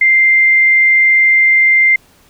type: tone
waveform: sine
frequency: 2093 Hz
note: C7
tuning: in tune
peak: -6 dBFS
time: 0.01-1.96 s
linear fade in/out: 5 ms
effects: pink hiss -49 dBFS RMS until 2.29 s